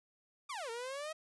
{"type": "exponential two-way sweep", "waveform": "sawtooth", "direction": "down then up", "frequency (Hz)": [1236, 450, 642], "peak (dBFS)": -36, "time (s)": [0.49, 1.13], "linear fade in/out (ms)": 10, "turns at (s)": 0.7, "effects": ["resampled to 24000 Hz"]}